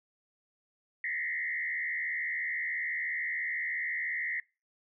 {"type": "tone with frequency modulation", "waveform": "sine", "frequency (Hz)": 1975.5, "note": "B6", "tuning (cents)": 0, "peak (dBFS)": -31, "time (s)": [1.04, 4.4], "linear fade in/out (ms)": 2, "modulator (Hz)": 77, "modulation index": 2, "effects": ["noise-tail reverb RT60 0.3 s tail -24 dB re dry"]}